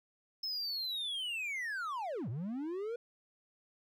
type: linear two-way sweep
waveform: triangle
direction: down then up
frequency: 5250 to 103.83 to 485.5 Hz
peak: -34 dBFS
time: 0.43-2.96 s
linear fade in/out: 5 ms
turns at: 2.29 s
effects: none